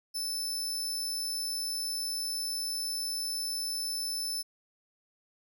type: tone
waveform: sawtooth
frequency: 5274 Hz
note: E8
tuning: in tune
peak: -29 dBFS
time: 0.14-4.43 s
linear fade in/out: 20 ms
effects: none